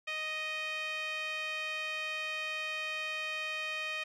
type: tone with band-pass filter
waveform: sawtooth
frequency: 622.3 Hz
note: D#5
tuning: in tune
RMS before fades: -37 dBFS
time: 0.07-4.04 s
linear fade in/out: 10 ms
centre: 2500 Hz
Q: 3.1
effects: none